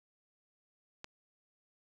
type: click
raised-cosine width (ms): 0.2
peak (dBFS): -26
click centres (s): 1.044
effects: none